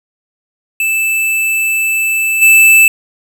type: tone with level steps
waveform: square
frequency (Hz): 2637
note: E7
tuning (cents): 0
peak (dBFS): -12 / -4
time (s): 0.8-2.88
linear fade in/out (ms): 2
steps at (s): 2.41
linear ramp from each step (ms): 20
effects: none